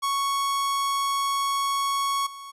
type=tone with level steps; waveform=45% pulse; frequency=1108.7 Hz; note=C#6; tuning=in tune; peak=-23 / -38 dBFS; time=0.02-2.52 s; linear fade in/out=20 ms; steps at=2.26 s; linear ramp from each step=10 ms; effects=resampled to 32000 Hz